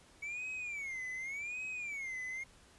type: tone with vibrato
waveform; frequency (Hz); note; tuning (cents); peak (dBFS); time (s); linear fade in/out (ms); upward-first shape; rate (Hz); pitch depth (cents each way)
triangle; 2262; C#7; +34; -37; 0.22-2.44; 10; sine; 0.87; 200
effects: pink hiss -62 dBFS RMS until 2.78 s + resampled to 24000 Hz